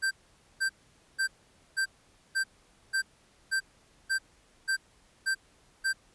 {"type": "tone bursts", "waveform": "square", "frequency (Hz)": 1568, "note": "G6", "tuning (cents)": 0, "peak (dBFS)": -26, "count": 11, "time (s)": [0.02, 5.932], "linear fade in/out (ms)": 20, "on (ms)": 92, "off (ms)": 490, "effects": ["pink hiss -63 dBFS RMS until 6.14 s", "resampled to 24000 Hz"]}